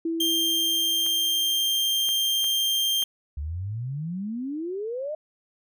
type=tone with exponential decay; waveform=sine; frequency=329.6 Hz; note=E4; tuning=in tune; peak=-23 dBFS; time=0.05-2.08 s; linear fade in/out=5 ms; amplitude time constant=440 ms
type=tone; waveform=40% pulse; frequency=3178 Hz; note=G7; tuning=23 cents sharp; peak=-21 dBFS; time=0.2-3.04 s; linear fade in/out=5 ms
type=clicks; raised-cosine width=0.3 ms; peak=-24 dBFS; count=4; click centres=1.064 / 2.089 / 2.443 / 3.025 s
type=exponential sweep; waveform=sine; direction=up; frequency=68.9 to 630 Hz; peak=-28 dBFS; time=3.37-5.15 s; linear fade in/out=5 ms
effects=none